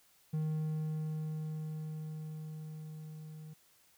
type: tone with level ramp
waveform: triangle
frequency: 155.56 Hz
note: D#3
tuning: in tune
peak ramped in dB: -29 to -44 dBFS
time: 0.33-3.54 s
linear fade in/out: 10 ms
effects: white hiss -67 dBFS RMS until 3.97 s